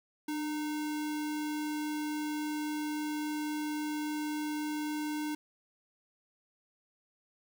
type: tone with sample-and-hold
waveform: sine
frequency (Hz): 300.6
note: D4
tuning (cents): +40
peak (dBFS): -32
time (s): 0.28-5.35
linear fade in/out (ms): 5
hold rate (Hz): 1225
effects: none